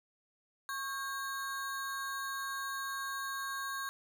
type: ring-modulated tone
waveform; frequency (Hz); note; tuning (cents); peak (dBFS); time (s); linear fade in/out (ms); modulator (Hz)
square; 1351; E6; +42; -34; 0.69-3.89; 0; 252
effects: none